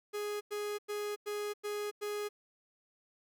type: tone bursts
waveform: 45% pulse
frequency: 415.3 Hz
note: G#4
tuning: in tune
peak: -35 dBFS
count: 6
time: 0.13-2.29 s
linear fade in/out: 20 ms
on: 280 ms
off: 96 ms
effects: none